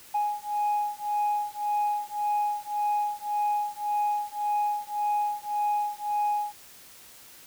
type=beating tone pair; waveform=sine; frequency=830.6 / 832.4 Hz; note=G#5 / G#5; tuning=0 / +4 cents; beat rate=1.8 Hz; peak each=-27 dBFS; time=0.14-6.53 s; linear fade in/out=10 ms; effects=tanh soft clip ceiling -20 dBFS + white hiss -50 dBFS RMS until 7.46 s